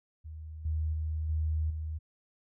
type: tone with level steps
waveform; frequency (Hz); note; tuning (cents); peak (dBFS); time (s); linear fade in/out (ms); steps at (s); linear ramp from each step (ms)
sine; 78.3; D#2; +11; -40 / -28 / -30 / -27 / -33; 0.24-1.99; 20; 0.65 / 0.93 / 1.29 / 1.7; 5
effects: none